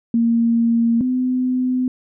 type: tone pair in turn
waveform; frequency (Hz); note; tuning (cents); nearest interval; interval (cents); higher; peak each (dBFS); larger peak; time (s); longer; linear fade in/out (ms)
sine; 231.8 / 253.8; A#3 / B3; -10 / +47; major second; 157; second; -13 / -16; first; 0.14-1.01 / 1.01-1.88; neither; 2
effects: none